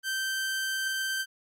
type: tone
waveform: sawtooth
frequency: 1557 Hz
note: G6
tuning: 12 cents flat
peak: -25 dBFS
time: 0.03-1.26 s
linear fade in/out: 50 ms
effects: AAC 48 kbps